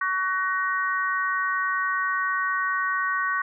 harmonic tone, 375.4 Hz, F#4, 25 cents sharp, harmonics 3 / 4 / 5, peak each -26 / -27 / -28 dBFS, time 0.01-3.42 s, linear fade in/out 5 ms, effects none

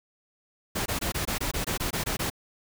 pink noise bursts, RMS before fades -29 dBFS, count 12, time 0.75-2.301 s, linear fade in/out 10 ms, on 110 ms, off 21 ms, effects none

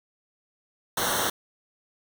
pink noise with comb filter, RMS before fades -26 dBFS, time 0.97-1.3 s, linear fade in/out 5 ms, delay 0.41 ms, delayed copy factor -0.9, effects none

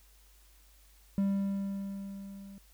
triangle tone with level ramp, 197.1 Hz, G3, 10 cents sharp, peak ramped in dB -23 to -44 dBFS, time 1.18-2.58 s, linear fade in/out 0 ms, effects added 50 Hz sine -59 dBFS peak until 2.73 s + white hiss -64 dBFS RMS until 2.73 s

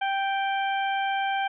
harmonic tone, 784 Hz, G5, in tune, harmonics 1 / 2 / 3 / 4, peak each -25 / -31 / -35 / -37 dBFS, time 0.01-1.48 s, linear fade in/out 10 ms, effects none

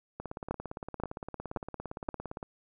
two click trains, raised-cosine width 1 ms, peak -24 / -17 dBFS, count 40 / 4, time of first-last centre 0.2-2.429 / 0.51-2.089 s, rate 17.5 / 1.9 Hz, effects none

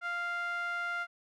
sawtooth tone with band-pass filter, 697 Hz, F5, 4 cents flat, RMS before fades -35 dBFS, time 0.01-1.07 s, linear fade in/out 50 ms, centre 1600 Hz, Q 6, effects none

